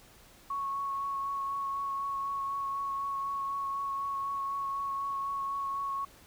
sine tone with vibrato, 1105 Hz, C#6, 6 cents flat, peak -31 dBFS, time 0.5-6.05 s, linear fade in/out 5 ms, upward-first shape triangle, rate 4 Hz, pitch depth 15 cents each way, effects pink hiss -57 dBFS RMS until 6.26 s

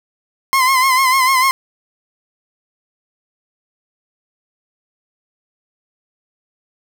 30% pulse tone with vibrato, 1046.5 Hz, C6, in tune, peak -8 dBFS, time 0.53-1.51 s, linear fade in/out 0 ms, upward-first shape sine, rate 6.7 Hz, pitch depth 63 cents each way, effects none

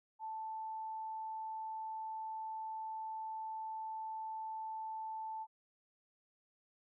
sine tone, 880 Hz, A5, in tune, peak -40 dBFS, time 0.19-5.47 s, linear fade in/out 50 ms, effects none

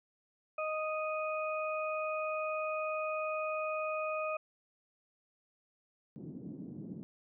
harmonic tone, 622.3 Hz, D#5, in tune, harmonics 1 / 2 / 4, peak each -35 / -38 / -41 dBFS, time 0.58-4.37 s, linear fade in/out 5 ms
white band-pass noise, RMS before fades -45 dBFS, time 6.16-7.03 s, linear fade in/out 0 ms, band 150 to 280 Hz, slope 24 dB/octave
effects none

